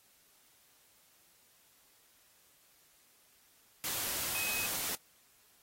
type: tone in noise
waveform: sine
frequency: 2534 Hz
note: D#7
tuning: 31 cents sharp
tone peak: -36 dBFS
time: 4.35-4.66 s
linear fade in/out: 0 ms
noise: white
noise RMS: -36 dBFS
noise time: 3.84-4.95 s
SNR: -3 dB
effects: white hiss -66 dBFS RMS until 5.62 s + AAC 48 kbps